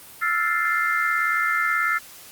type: chord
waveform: sine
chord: F major seventh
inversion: third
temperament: equal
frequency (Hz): 1318.5 / 1396.9 / 1760 / 2093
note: E6 / F6 / A6 / C7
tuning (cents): 0 / 0 / 0 / 0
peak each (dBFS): -25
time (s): 0.21-1.99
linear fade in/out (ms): 20
effects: white hiss -44 dBFS RMS until 2.31 s + Opus 32 kbps